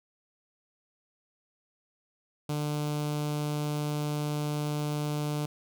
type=tone with notch filter; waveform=sawtooth; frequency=148.7 Hz; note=D3; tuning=22 cents sharp; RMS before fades=-31 dBFS; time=2.49-5.46 s; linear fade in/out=5 ms; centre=1800 Hz; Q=1.6; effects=none